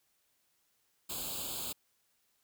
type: noise with comb filter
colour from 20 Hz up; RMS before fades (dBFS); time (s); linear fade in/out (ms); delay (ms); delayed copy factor
white; -39; 1.09-1.73; 10; 0.26; +0.95
effects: white hiss -75 dBFS RMS until 2.43 s